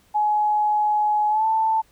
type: tone with pitch glide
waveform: sine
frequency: 843 to 884.4 Hz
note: G#5 to A5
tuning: +26 to +9 cents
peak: -17 dBFS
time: 0.14-1.82 s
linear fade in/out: 20 ms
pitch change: +83 cents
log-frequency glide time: 1.29-1.46 s
effects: pink hiss -59 dBFS RMS until 1.91 s